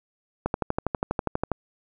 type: click train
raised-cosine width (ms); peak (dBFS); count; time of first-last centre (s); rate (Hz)
1; -10; 14; 0.46-1.517; 12.3
effects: none